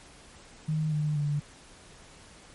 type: tone with pitch steps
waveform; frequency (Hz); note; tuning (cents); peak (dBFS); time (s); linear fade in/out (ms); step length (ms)
sine; 155.56 / 150.87 / 146.32; D#3 / D3 / D3; 0 / +47 / -6; -25; 0.68-1.4; 10; 240
effects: pink hiss -52 dBFS RMS until 2.54 s + MP3 48 kbps